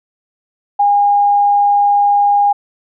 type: tone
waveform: sine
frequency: 814 Hz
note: G#5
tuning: 35 cents flat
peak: -8 dBFS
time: 0.79-2.53 s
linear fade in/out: 10 ms
effects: none